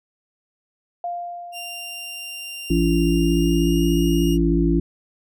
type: tone with exponential decay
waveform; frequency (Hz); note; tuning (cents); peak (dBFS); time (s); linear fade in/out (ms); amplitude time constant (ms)
sine; 698.5; F5; 0; -23; 1.04-2.79; 2; 380
type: tone with pitch glide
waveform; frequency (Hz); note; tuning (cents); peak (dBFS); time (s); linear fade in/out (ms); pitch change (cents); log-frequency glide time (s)
sawtooth; 2784 to 2844; F7 to F7; -6 to +31; -28; 1.52-4.38; 50; +37; 2.99-3.91
type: harmonic tone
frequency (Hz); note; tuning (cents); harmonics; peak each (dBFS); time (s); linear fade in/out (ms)
56.6; A1; +50; 1 / 3 / 5 / 6; -21 / -21 / -21 / -21; 2.7-4.8; 5
effects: none